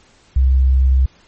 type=tone; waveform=sine; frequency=65.41 Hz; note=C2; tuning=in tune; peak=-9 dBFS; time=0.36-1.06 s; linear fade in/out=5 ms; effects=pink hiss -51 dBFS RMS until 1.27 s + MP3 32 kbps